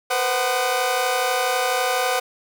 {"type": "tone cluster", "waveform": "sawtooth", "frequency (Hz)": [479.9, 512, 746, 1223], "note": ["B4", "C5", "F#5", "D#6"], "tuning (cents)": [-50, -38, 14, -30], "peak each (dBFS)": [-26, -20, -19, -24], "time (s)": [0.1, 2.2], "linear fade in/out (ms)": 10, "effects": []}